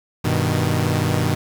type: chord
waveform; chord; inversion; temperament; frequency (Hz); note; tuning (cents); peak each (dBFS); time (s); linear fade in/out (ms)
sawtooth; G augmented; none; equal; 98 / 123.47 / 155.56; G2 / B2 / D#3; 0 / 0 / 0; -18; 0.24-1.35; 10
effects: 7-bit